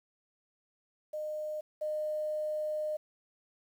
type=tone pair in turn; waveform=sine; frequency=611 / 611 Hz; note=D#5 / D#5; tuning=-32 / -32 cents; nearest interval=unison; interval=0 cents; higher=neither; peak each=-34 / -31 dBFS; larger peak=second; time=1.13-1.61 / 1.81-2.97 s; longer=second; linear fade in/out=10 ms; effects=10-bit